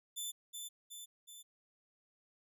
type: tone with echo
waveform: 15% pulse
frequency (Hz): 3521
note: A7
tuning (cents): 0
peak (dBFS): -32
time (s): 0.16-0.32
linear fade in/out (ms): 20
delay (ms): 370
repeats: 3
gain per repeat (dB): -4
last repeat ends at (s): 1.43
effects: none